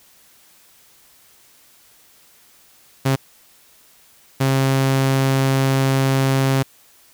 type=tone bursts at uneven times; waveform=sawtooth; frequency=134.4 Hz; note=C3; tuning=47 cents sharp; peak=-11 dBFS; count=2; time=3.05-3.16 / 4.4-6.63 s; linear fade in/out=10 ms; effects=white hiss -52 dBFS RMS until 7.13 s